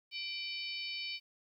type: harmonic tone with a mistuned harmonic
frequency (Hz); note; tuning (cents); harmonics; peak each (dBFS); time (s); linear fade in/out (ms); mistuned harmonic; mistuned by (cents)
751; F#5; +26; 3 / 4 / 5 / 6 / 7; -42 / -43 / -48 / -43 / -49; 0.11-1.2; 50; 3; +75
effects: 12-bit